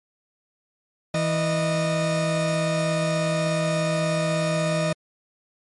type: tone pair together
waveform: 40% pulse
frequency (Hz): 163.2 / 616.2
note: E3 / D#5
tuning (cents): -17 / -17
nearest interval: octave + major seventh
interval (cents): 2300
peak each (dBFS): -23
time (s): 1.14-4.93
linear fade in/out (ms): 5
effects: MP3 48 kbps